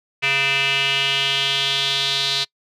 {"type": "tone with band-pass filter sweep", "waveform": "square", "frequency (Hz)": 137.8, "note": "C#3", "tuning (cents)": -10, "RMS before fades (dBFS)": -20, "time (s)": [0.22, 2.45], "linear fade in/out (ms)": 20, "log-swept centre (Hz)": [2500, 3900], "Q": 4.9, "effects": ["noise-tail reverb RT60 0.1 s tail -25 dB re dry"]}